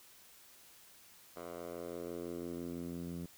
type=tone with band-pass filter sweep; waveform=10% pulse; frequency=86 Hz; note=F2; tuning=26 cents flat; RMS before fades=-43 dBFS; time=1.36-3.26 s; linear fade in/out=5 ms; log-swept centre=790 to 170 Hz; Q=1.6; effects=white hiss -60 dBFS RMS until 3.37 s